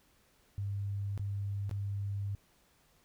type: tone with dropouts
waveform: sine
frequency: 100 Hz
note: G2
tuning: 35 cents sharp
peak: -33 dBFS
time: 0.58-2.35 s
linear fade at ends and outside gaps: 0 ms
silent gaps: 1.177-1.195 / 1.694-1.712 s
effects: pink hiss -68 dBFS RMS until 3.04 s